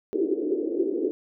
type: band-pass noise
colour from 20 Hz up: pink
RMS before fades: -26 dBFS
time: 0.13-1.11 s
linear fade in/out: 0 ms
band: 320 to 420 Hz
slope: 48 dB/octave
effects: none